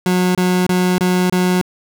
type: tone bursts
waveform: 30% pulse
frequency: 181.7 Hz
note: F#3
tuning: 31 cents flat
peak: -10 dBFS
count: 5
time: 0.06-1.614 s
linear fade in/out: 2 ms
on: 290 ms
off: 26 ms
effects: none